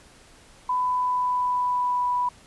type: tone with pitch glide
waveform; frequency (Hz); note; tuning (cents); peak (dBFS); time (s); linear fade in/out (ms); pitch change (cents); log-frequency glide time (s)
sine; 1000 to 985.7; B5 to B5; +21 to -4; -21; 0.69-2.29; 5; -25; 0.85-2.08
effects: pink hiss -52 dBFS RMS until 2.46 s + resampled to 24000 Hz